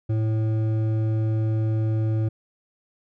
sine tone with hard clipping, 110 Hz, A2, in tune, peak -22 dBFS, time 0.09-2.29 s, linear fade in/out 10 ms, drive 9 dB, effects none

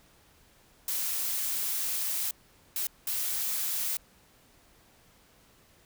blue noise bursts at uneven times, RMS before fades -31 dBFS, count 3, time 0.88-2.31 / 2.76-2.87 / 3.07-3.97 s, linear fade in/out 2 ms, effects pink hiss -61 dBFS RMS until 5.85 s

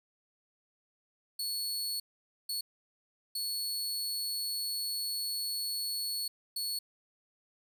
sawtooth tone bursts at uneven times, 4400 Hz, C#8, 14 cents flat, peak -30 dBFS, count 4, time 1.39-2 / 2.49-2.61 / 3.35-6.28 / 6.56-6.79 s, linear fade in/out 5 ms, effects none

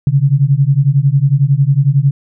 sine beating tone pair, 133.7 / 144.7 Hz, C3 / D3, +38 / -25 cents, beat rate 11 Hz, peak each -11 dBFS, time 0.07-2.11 s, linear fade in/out 2 ms, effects none

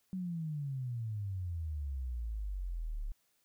sine exponential sweep, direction down, 190.4 to 34.37 Hz, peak -35 dBFS, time 0.13-3.12 s, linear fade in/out 0 ms, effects white hiss -75 dBFS RMS until 3.44 s

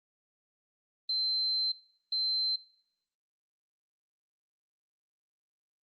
sine tone bursts at uneven times, 4100 Hz, C8, 36 cents flat, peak -28 dBFS, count 2, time 1.09-1.72 / 2.12-2.56 s, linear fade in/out 5 ms, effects noise-tail reverb RT60 0.8 s tail -23 dB re dry + Opus 24 kbps

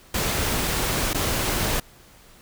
pink noise with dropouts, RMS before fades -24 dBFS, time 0.14-1.8 s, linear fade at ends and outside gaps 5 ms, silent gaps 1.133-1.145 s, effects pink hiss -51 dBFS RMS until 2.41 s

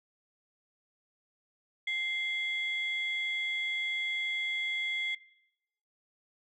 sine tone pair together, 2093 / 3356 Hz, C7 / G#7, 0 / +17 cents, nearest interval minor sixth, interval 817 cents, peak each -30 / -35 dBFS, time 1.87-5.15 s, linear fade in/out 5 ms, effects noise-tail reverb RT60 0.8 s tail -21 dB re dry + tanh soft clip ceiling -24 dBFS

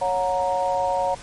sine chord, F# major, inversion second, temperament equal with one note detuned, 554.4 / 727.7 / 932.3 Hz, C#5 / F#5 / A#5, 0 / -29 / 0 cents, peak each -24 dBFS, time 0.01-1.15 s, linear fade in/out 10 ms, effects pink hiss -41 dBFS RMS until 1.22 s + MP3 48 kbps

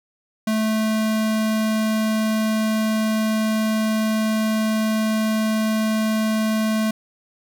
square tone, 218.2 Hz, A3, 14 cents flat, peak -19 dBFS, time 0.47-6.91 s, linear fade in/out 5 ms, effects none

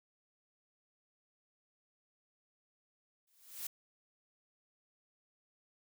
blue noise with exponential growth, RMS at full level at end -38 dBFS, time 3.27-3.67 s, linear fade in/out 5 ms, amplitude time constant 86 ms, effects none

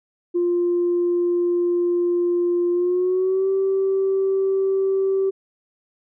sine tone with pitch glide, 350 to 386.1 Hz, F4 to G4, +4 to -26 cents, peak -16 dBFS, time 0.34-5.31 s, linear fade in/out 20 ms, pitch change +170 cents, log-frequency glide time 2.72-3.49 s, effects tanh soft clip ceiling -13 dBFS

